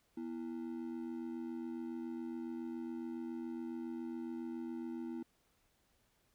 triangle ring-modulated tone, 287.1 Hz, D4, 39 cents flat, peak -35 dBFS, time 0.17-5.23 s, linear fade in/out 5 ms, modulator 43.6 Hz, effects pink hiss -75 dBFS RMS until 6.34 s

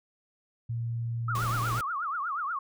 sine tone, 116.54 Hz, A#2, in tune, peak -29 dBFS, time 0.69-1.8 s, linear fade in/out 10 ms
sine tone with vibrato, 1244.5 Hz, D#6, in tune, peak -29 dBFS, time 1.28-2.59 s, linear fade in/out 5 ms, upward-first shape triangle, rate 8.3 Hz, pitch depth 270 cents each way
pink noise, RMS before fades -38 dBFS, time 1.35-1.81 s, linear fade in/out 2 ms
effects none

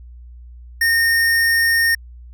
square tone, 1837 Hz, A#6, 26 cents flat, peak -14 dBFS, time 0.81-1.95 s, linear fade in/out 5 ms, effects added 60 Hz sine -36 dBFS peak until 2.33 s

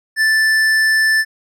triangle tone with tanh clipping, 1760 Hz, A6, in tune, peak -13 dBFS, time 0.16-1.25 s, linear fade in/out 50 ms, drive 17 dB, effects none

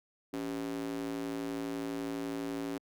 square tone with high-pass filter, 56 Hz, A1, 31 cents sharp, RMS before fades -37 dBFS, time 0.33-2.78 s, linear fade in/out 5 ms, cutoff 300 Hz, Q 3.6, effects Opus 48 kbps

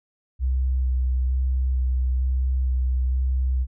sine tone with vibrato, 64 Hz, C2, 38 cents flat, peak -19 dBFS, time 0.39-3.67 s, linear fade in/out 50 ms, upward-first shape square, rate 1.1 Hz, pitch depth 13 cents each way, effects none

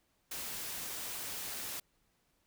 white noise, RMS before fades -41 dBFS, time 0.31-1.8 s, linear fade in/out 5 ms, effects pink hiss -75 dBFS RMS until 2.46 s

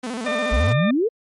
sawtooth tone with vibrato, 236.9 Hz, A#3, 28 cents sharp, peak -22 dBFS, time 0.03-0.73 s, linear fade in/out 10 ms, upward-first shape square, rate 14 Hz, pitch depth 120 cents each way
harmonic tone, 601 Hz, D5, 40 cents sharp, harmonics 1 / 2 / 3 / 4 / 6, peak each -23 / -29 / -28 / -31 / -34 dBFS, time 0.26-0.91 s, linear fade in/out 5 ms
sine exponential sweep, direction up, 51.91 to 490.8 Hz, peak -16 dBFS, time 0.51-1.09 s, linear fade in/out 20 ms
effects MP3 48 kbps

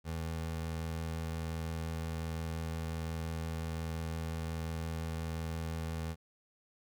25% pulse tone, 81.3 Hz, E2, 23 cents flat, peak -32 dBFS, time 0.04-6.16 s, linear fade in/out 50 ms, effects none

